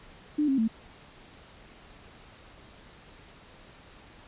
sine tone with pitch steps, 298.9 / 269.5 / 223.2 Hz, D4 / C#4 / A3, +31 / -49 / +25 cents, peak -22 dBFS, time 0.38-0.68 s, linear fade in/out 10 ms, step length 100 ms, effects pink hiss -52 dBFS RMS until 4.27 s + resampled to 8000 Hz

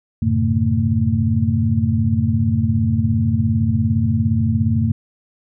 sine tone cluster, 91.2 / 108.5 / 128.3 / 142.4 / 225.3 Hz, F#2 / A2 / C3 / C#3 / A3, -24 / -24 / -34 / +47 / +41 cents, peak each -20 / -19 / -24 / -26 / -19 dBFS, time 0.22-4.92 s, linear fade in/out 5 ms, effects none

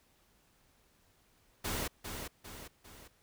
pink noise with echo, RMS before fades -36 dBFS, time 1.64-1.88 s, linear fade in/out 10 ms, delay 400 ms, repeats 3, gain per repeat -6 dB, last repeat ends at 3.08 s, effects pink hiss -69 dBFS RMS until 3.22 s

